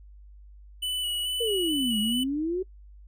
square tone with vibrato, 2960 Hz, F#7, in tune, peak -28 dBFS, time 0.82-2.24 s, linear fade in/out 10 ms, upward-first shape square, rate 2.3 Hz, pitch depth 17 cents each way
sine exponential two-way sweep, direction down then up, 484.5 to 207.7 to 381.4 Hz, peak -25 dBFS, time 1.4-2.63 s, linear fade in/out 10 ms, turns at 1.99 s
effects noise-tail reverb RT60 0.1 s tail -23 dB re dry + added 50 Hz sine -46 dBFS peak until 3.07 s

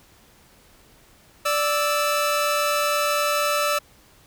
sawtooth tone pair together, 587.3 / 1318.5 Hz, D5 / E6, 0 / 0 cents, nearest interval octave + major second, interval 1400 cents, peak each -19 dBFS, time 1.45-3.79 s, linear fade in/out 10 ms, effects pink hiss -54 dBFS RMS until 4.26 s

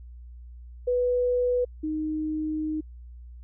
sine tone pair in turn, 493.9 / 309.5 Hz, B4 / D#4, 0 / -9 cents, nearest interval minor sixth, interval 809 cents, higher first, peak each -21 / -26 dBFS, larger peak first, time 0.87-1.65 / 1.83-2.81 s, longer second, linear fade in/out 10 ms, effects added 60 Hz sine -41 dBFS peak until 3.43 s

